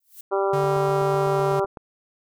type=noise with exponential growth; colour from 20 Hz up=violet; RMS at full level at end=-37 dBFS; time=0-0.21 s; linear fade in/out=5 ms; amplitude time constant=45 ms
type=harmonic tone; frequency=196 Hz; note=G3; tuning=in tune; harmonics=2 / 3 / 4 / 5 / 6 / 7; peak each=-22 / -26 / -28 / -30 / -32 / -33 dBFS; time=0.31-1.66 s; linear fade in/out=20 ms
type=tone with pitch glide; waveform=square; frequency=145.5 to 144.33 Hz; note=D3 to D3; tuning=-16 to -30 cents; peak=-27 dBFS; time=0.53-1.6 s; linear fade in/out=5 ms; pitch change=-14 cents; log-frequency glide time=1.32-1.4 s
type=click train; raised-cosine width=1 ms; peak=-22 dBFS; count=10; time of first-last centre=0.64-1.772 s; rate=7.95 Hz
effects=none